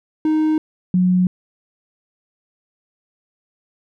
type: tone pair in turn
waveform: triangle / sine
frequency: 311.1 / 182.13 Hz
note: D#4 / F#3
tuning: 0 / -27 cents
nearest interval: major sixth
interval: 927 cents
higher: first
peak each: -12 dBFS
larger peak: neither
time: 0.25-0.58 / 0.94-1.27 s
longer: neither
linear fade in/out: 2 ms
effects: none